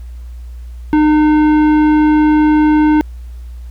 triangle tone with tanh clipping, 304.2 Hz, D#4, 39 cents flat, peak -9 dBFS, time 0.93-3.01 s, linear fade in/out 0 ms, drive 17 dB, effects added 60 Hz sine -26 dBFS peak until 3.7 s + pink hiss -52 dBFS RMS until 3.7 s

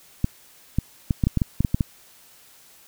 clicks, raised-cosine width 5 ms, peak -7 dBFS, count 11, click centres 0.244 / 0.786 / 1.108 / 1.238 / 1.27 / 1.373 / 1.418 / 1.606 / 1.648 / 1.745 / 1.808 s, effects white hiss -52 dBFS RMS until 2.87 s

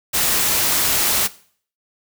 white noise, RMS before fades -18 dBFS, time 0.13-1.28 s, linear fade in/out 20 ms, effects noise-tail reverb RT60 0.5 s tail -18 dB re dry

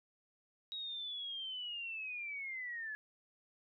sine linear sweep, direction down, 3818 to 1694 Hz, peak -40 dBFS, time 0.72-2.95 s, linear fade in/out 0 ms, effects none

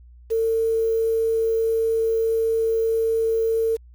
sine tone with quantisation, 450.8 Hz, A4, 42 cents sharp, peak -18 dBFS, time 0.3-3.77 s, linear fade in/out 20 ms, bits 7, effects added 60 Hz sine -44 dBFS peak until 3.94 s

